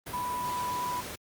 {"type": "tone in noise", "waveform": "sine", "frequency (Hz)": 987.8, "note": "B5", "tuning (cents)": 0, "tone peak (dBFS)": -30, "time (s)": [0.13, 1.01], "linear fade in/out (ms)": 10, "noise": "pink", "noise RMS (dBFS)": -39, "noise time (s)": [0.06, 1.16], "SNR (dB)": 6, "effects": ["high-pass 80 Hz 12 dB/octave", "Opus 32 kbps"]}